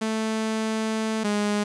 sawtooth tone pair in turn, 220 / 207.2 Hz, A3 / G#3, 0 / -4 cents, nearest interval minor second, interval 104 cents, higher first, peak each -20 / -18 dBFS, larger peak second, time 0.01-1.24 / 1.24-1.64 s, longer first, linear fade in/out 10 ms, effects resampled to 22050 Hz + 8-bit

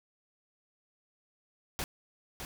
pink noise with echo, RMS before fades -35 dBFS, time 1.79-1.84 s, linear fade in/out 0 ms, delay 610 ms, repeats 1, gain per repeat -6 dB, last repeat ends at 2.45 s, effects none

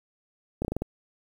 slowing click train, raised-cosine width 2 ms, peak -15 dBFS, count 6, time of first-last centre 0.62-0.82 s, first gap 28 ms, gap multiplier 1.18, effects 8-bit

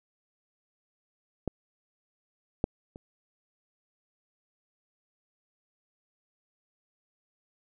clicks, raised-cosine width 2 ms, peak -16 / -11 / -30 dBFS, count 3, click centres 1.477 / 2.641 / 2.959 s, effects none

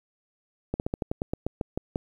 slowing click train, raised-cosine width 2 ms, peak -14 dBFS, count 12, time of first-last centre 0.74-1.959 s, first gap 59 ms, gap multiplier 1.12, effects 9-bit

